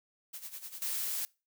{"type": "noise with tremolo", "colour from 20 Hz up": "blue", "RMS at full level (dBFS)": -42, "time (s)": [0.33, 1.05], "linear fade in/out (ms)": 10, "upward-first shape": "sine", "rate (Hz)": 10, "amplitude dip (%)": 75}
{"type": "noise", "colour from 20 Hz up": "blue", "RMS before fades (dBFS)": -35, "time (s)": [0.82, 1.25], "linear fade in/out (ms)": 0}
{"effects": ["noise-tail reverb RT60 0.3 s tail -24 dB re dry"]}